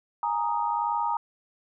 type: chord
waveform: sine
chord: Ab suspended second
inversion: none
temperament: equal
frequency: 830.6 / 932.3 / 1244.5 Hz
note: Ab5 / Bb5 / Eb6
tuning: 0 / 0 / 0 cents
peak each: -30 / -26 / -32 dBFS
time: 0.23-1.17 s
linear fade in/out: 2 ms
effects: none